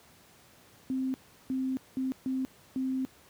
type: tone bursts at uneven times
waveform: sine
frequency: 261.6 Hz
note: C4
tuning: in tune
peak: -28 dBFS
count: 5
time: 0.9-1.14 / 1.5-1.77 / 1.97-2.12 / 2.26-2.45 / 2.76-3.05 s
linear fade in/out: 0 ms
effects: pink hiss -58 dBFS RMS until 3.29 s + high-pass 80 Hz 12 dB/octave